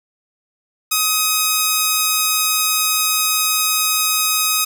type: tone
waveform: 5% pulse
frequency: 1261 Hz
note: D#6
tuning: 23 cents sharp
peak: -3 dBFS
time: 0.91-4.65 s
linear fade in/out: 10 ms
effects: none